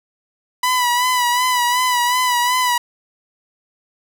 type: tone with vibrato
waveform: sawtooth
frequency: 987.8 Hz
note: B5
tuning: in tune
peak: -11 dBFS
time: 0.63-2.78 s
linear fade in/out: 5 ms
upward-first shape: sine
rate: 2.7 Hz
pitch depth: 45 cents each way
effects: none